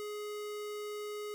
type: tone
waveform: square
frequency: 418.3 Hz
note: G#4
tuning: 12 cents sharp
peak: -39 dBFS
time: 0-1.34 s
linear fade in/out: 0 ms
effects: none